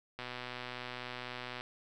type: click train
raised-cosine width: 0.3 ms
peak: -25 dBFS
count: 177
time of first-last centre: 0.19-1.609 s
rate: 124 Hz
effects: none